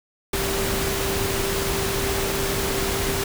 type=tone in noise; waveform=sine; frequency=392 Hz; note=G4; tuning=in tune; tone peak=-27 dBFS; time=0.33-3.24 s; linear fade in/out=5 ms; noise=pink; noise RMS=-25 dBFS; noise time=0.33-3.24 s; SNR=-5 dB; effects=none

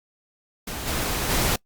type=noise with level steps; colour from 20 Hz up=pink; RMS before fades=-32 / -26 / -22 dBFS; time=0.67-1.56 s; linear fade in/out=5 ms; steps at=0.86 / 1.29 s; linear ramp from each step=20 ms; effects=noise-tail reverb RT60 0.1 s tail -26 dB re dry + Opus 48 kbps

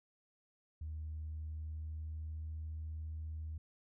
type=tone with pitch glide; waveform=sine; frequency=77.78 to 78.64 Hz; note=D#2 to D#2; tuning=0 to +19 cents; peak=-39 dBFS; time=0.81-3.58 s; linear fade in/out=5 ms; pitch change=+19 cents; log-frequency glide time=1.31-2.56 s; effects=tanh soft clip ceiling -36 dBFS

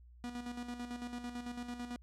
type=tone with tremolo; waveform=45% pulse; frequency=242.6 Hz; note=B3; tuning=31 cents flat; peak=-39 dBFS; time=0.24-1.96 s; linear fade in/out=0 ms; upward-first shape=square; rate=9 Hz; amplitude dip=55%; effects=added 60 Hz sine -55 dBFS peak until 2.02 s + low-pass 9000 Hz 12 dB/octave

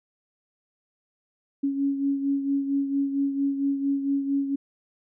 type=beating tone pair; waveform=sine; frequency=277.2 / 281.6 Hz; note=C#4 / C#4; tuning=0 / +27 cents; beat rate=4.4 Hz; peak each=-23 / -31 dBFS; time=1.63-4.56 s; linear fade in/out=10 ms; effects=none

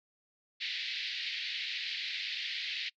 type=band-pass noise; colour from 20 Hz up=white; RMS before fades=-37 dBFS; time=0.6-2.9 s; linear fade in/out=20 ms; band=1900 to 4400 Hz; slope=48 dB/octave; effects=noise-tail reverb RT60 0.1 s tail -25 dB re dry + MP3 64 kbps

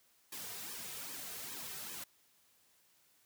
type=noise with flanger; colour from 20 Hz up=white; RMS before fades=-45 dBFS; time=0.32-2.04 s; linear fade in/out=5 ms; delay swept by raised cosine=1.4 to 3.6 ms; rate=2.5 Hz; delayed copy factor=-1; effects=white hiss -70 dBFS RMS until 3.25 s + high-pass 60 Hz 12 dB/octave

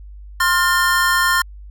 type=tone cluster; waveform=square; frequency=1054 / 1405 / 1800 Hz; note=C6 / F6 / A6; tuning=+12 / +10 / +39 cents; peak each=-19 dBFS; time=0.4-1.42 s; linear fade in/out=5 ms; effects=added 50 Hz sine -34 dBFS peak until 1.7 s

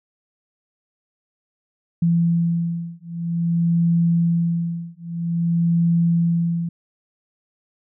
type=beating tone pair; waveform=sine; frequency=168.8 / 169.31 Hz; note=E3 / E3; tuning=+41 / +47 cents; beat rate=0.51 Hz; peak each=-20 dBFS; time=2.02-6.69 s; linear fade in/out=5 ms; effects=none

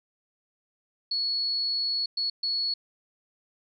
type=tone bursts at uneven times; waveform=sine; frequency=4380 Hz; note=C#8; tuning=22 cents flat; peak=-25 dBFS; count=3; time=1.11-2.06 / 2.17-2.3 / 2.43-2.74 s; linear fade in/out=5 ms; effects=none

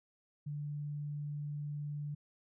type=tone; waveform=sine; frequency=146.83 Hz; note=D3; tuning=in tune; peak=-37 dBFS; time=0.46-2.15 s; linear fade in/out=10 ms; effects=none

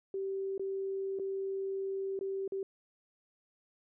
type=tone with dropouts; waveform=sine; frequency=388 Hz; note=G4; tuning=18 cents flat; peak=-33 dBFS; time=0.14-2.63 s; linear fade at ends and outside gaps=2 ms; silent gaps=0.579-0.595 / 1.189-1.196 / 2.191-2.21 / 2.478-2.521 s; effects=none

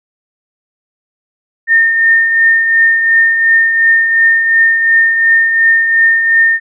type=tone with tremolo; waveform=sine; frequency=1821 Hz; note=A#6; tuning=41 cents flat; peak=-4 dBFS; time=1.67-6.6 s; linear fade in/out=50 ms; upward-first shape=triangle; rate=2.8 Hz; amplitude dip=50%; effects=none

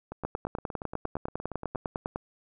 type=two click trains; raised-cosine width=1 ms; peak=-23 / -16 dBFS; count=15 / 20; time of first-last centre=0.12-1.75 / 0.25-2.16 s; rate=8.59 / 9.95 Hz; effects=none

